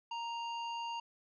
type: tone with band-pass filter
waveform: square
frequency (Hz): 932.3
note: A#5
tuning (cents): 0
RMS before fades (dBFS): -40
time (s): 0.11-1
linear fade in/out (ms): 5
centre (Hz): 1900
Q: 0.93
effects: resampled to 16000 Hz